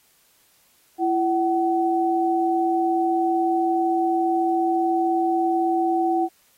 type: tone pair together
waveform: sine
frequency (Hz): 335.9 / 754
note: E4 / F#5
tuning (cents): +33 / +32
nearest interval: octave + major second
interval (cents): 1399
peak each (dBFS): -21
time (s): 0.98-6.29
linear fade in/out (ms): 50
effects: white hiss -60 dBFS RMS until 6.57 s + AAC 48 kbps